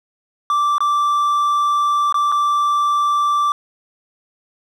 triangle tone with dropouts, 1170 Hz, D6, 7 cents flat, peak -12 dBFS, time 0.5-3.52 s, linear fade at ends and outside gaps 1 ms, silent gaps 0.782-0.805 / 2.125-2.143 / 2.318-2.322 s, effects none

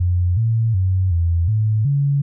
sine tone with pitch steps, 88.9 / 113.2 / 93.4 / 84.7 / 108.2 / 141.1 Hz, F2 / A2 / F#2 / E2 / A2 / C#3, +31 / +50 / +17 / +48 / -29 / +31 cents, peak -14 dBFS, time 0-2.22 s, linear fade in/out 10 ms, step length 370 ms, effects none

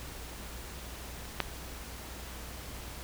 clicks, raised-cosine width 0.3 ms, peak -30 / -11 dBFS, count 2, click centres 1.254 / 1.403 s, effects added 60 Hz sine -45 dBFS peak until 3.03 s + pink hiss -45 dBFS RMS until 3.03 s

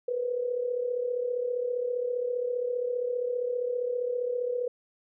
sine tone with amplitude modulation, 491.2 Hz, B4, 9 cents flat, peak -24 dBFS, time 0.08-4.68 s, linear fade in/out 5 ms, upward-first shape sine, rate 35.1 Hz, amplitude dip 65%, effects none

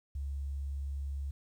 sine tone, 69.7 Hz, C#2, 10 cents sharp, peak -34 dBFS, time 0.15-1.31 s, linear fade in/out 5 ms, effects 11-bit

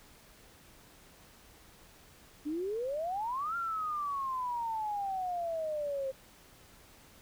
sine exponential two-way sweep, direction up then down, 286.7 to 1396.9 to 526 Hz, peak -32 dBFS, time 2.45-6.12 s, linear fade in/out 20 ms, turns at 3.56 s, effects pink hiss -58 dBFS RMS until 7.21 s

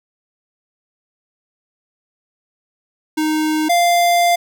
square tone pair in turn, 310 / 695.5 Hz, D#4 / F5, -6 / -7 cents, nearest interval octave + major second, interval 1399 cents, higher second, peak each -16 / -12 dBFS, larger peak second, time 3.17-3.69 / 3.69-4.36 s, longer second, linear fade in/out 10 ms, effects none

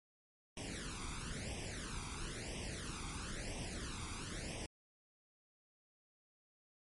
pink noise with flanger, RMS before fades -44 dBFS, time 0.57-4.66 s, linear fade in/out 2 ms, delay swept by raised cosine 0.35 to 0.86 ms, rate 1 Hz, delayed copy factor +0.8, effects MP3 48 kbps

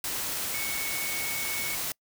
sine tone in noise, 2217 Hz, C#7, in tune, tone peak -34 dBFS, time 0.54-1.75 s, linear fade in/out 2 ms, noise white, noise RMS -32 dBFS, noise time 0.04-1.92 s, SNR -5 dB, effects noise-tail reverb RT60 0.1 s tail -26 dB re dry

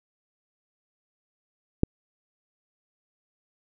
click, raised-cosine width 3 ms, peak -6 dBFS, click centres 1.834 s, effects none

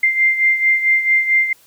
sine beating tone pair, 2093 / 2097.5 Hz, C7 / C7, 0 / +4 cents, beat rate 4.5 Hz, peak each -13 / -19 dBFS, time 0.03-1.53 s, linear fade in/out 5 ms, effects white hiss -51 dBFS RMS until 1.66 s

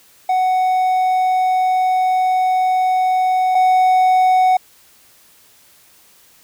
triangle tone pair in turn, 743 / 743 Hz, F#5 / F#5, +7 / +7 cents, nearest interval unison, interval 0 cents, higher neither, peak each -11 / -8 dBFS, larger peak second, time 0.29-3.55 / 3.55-4.57 s, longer first, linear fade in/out 5 ms, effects white hiss -50 dBFS RMS until 6.43 s

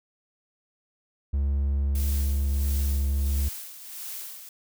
triangle tone, 69.7 Hz, C#2, 10 cents sharp, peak -20 dBFS, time 1.33-3.49 s, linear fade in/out 10 ms
blue noise with tremolo, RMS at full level -36 dBFS, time 1.95-4.49 s, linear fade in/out 2 ms, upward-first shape sine, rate 1.5 Hz, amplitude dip 60%
effects none

